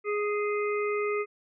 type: harmonic tone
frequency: 415.3 Hz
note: G#4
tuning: in tune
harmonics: 1 / 3 / 5 / 6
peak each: -27 / -34 / -36 / -40 dBFS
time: 0.04-1.26 s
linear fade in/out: 50 ms
effects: none